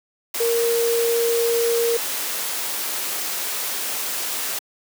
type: tone in noise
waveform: sine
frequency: 466.2 Hz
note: A#4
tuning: in tune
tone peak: -17 dBFS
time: 0.4-1.97 s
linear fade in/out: 5 ms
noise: white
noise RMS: -26 dBFS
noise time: 0.34-4.59 s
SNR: +6 dB
effects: high-pass 300 Hz 12 dB/octave

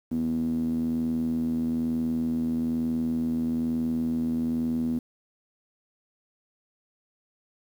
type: tone with band-pass filter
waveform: sawtooth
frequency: 81.1 Hz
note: E2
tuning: 28 cents flat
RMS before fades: -27 dBFS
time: 0.11-4.99 s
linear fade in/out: 5 ms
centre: 250 Hz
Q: 8.8
effects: 9-bit

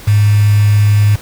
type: tone with quantisation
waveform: sine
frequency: 103.83 Hz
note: G#2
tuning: in tune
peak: -6 dBFS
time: 0.07-1.16 s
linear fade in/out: 10 ms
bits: 4
effects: pink hiss -34 dBFS RMS until 1.21 s

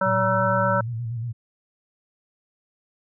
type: harmonic tone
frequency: 190.1 Hz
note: F#3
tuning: 47 cents sharp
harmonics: 1 / 3 / 5 / 7 / 8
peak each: -28 / -23 / -25 / -24 / -28 dBFS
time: 0.01-0.81 s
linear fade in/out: 5 ms
type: tone with vibrato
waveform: sine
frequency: 116.54 Hz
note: A#2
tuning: in tune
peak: -26 dBFS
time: 0.05-1.33 s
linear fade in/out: 20 ms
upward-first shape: square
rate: 8.5 Hz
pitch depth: 61 cents each way
effects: none

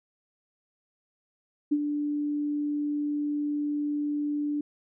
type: tone with ADSR envelope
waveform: sine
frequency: 293.7 Hz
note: D4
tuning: in tune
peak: -19 dBFS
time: 1.71-4.61 s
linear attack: 14 ms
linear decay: 52 ms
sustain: -7 dB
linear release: 4 ms
effects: none

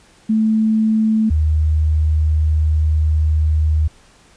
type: tone pair in turn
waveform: sine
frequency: 219 / 77.43 Hz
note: A3 / D#2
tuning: -8 / -8 cents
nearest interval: octave + tritone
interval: 1800 cents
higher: first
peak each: -12 dBFS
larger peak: neither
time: 0.29-1.3 / 1.3-3.88 s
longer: second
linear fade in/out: 10 ms
effects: pink hiss -50 dBFS RMS until 4.36 s + resampled to 22050 Hz

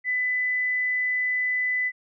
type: tone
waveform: sine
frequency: 2000 Hz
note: B6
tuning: 21 cents sharp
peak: -22 dBFS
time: 0.04-1.92 s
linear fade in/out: 50 ms
effects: none

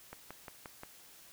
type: click train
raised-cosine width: 0.5 ms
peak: -29 dBFS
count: 5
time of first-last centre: 0.13-0.834 s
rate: 5.68 Hz
effects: white hiss -57 dBFS RMS until 1.32 s

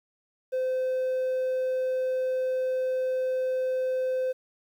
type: tone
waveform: triangle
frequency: 515 Hz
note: C5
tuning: 28 cents flat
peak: -22 dBFS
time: 0.52-4.33 s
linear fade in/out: 20 ms
effects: tanh soft clip ceiling -19 dBFS + 10-bit

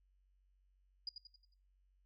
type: tone with echo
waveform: sine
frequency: 4886 Hz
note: D#8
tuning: 32 cents flat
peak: -39 dBFS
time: 1.07-1.09 s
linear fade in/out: 2 ms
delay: 90 ms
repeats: 5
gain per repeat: -7 dB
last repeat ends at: 1.54 s
effects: noise-tail reverb RT60 0.5 s tail -21 dB re dry + added 47 Hz sine -70 dBFS peak until 2.05 s

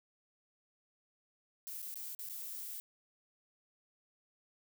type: noise with dropouts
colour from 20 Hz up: violet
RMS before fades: -44 dBFS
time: 1.67-2.8 s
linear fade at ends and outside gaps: 0 ms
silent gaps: 1.819-1.826 / 1.941-1.957 / 2.149-2.191 / 2.289-2.297 s
effects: none

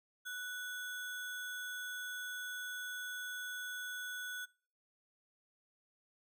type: tone with sample-and-hold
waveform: sine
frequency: 1480 Hz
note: F#6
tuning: in tune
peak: -40 dBFS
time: 0.25-4.46 s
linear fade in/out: 20 ms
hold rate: 4900 Hz
effects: noise-tail reverb RT60 0.5 s tail -26 dB re dry

